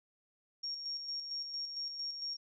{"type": "tone with tremolo", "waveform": "sine", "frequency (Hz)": 5550, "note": "F8", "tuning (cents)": -12, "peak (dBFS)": -36, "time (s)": [0.63, 2.37], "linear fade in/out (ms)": 10, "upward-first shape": "square", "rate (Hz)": 4.4, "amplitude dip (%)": 45, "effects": []}